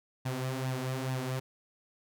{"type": "tone with flanger", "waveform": "sawtooth", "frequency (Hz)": 130, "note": "C3", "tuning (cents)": -11, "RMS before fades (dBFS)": -34, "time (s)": [0.25, 1.4], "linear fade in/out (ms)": 10, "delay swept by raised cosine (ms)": [1.1, 6.1], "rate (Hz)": 2.3, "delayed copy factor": 0.6, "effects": []}